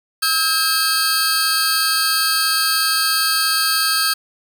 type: tone cluster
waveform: sawtooth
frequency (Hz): 1292 / 1605 / 4385 / 4738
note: E6 / G6 / C#8 / D8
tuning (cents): -35 / +40 / -20 / +14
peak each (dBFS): -18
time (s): 0.22-4.14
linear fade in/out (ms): 10
effects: none